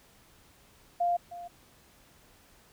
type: tone with echo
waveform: sine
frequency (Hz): 698.5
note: F5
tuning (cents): 0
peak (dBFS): -24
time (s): 1-1.17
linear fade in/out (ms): 10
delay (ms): 310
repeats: 1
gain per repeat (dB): -15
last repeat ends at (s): 1.48
effects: pink hiss -60 dBFS RMS until 2.72 s